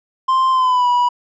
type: tone with pitch glide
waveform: triangle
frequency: 1046.5 to 976.4 Hz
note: C6 to B5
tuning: 0 to -20 cents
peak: -10 dBFS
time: 0.28-1.09 s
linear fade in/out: 10 ms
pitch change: -120 cents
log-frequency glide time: 0.51-0.88 s
effects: resampled to 16000 Hz